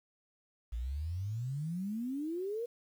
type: exponential sweep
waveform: sine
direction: up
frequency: 55 to 486.8 Hz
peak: -34 dBFS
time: 0.72-2.66 s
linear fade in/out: 10 ms
effects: 10-bit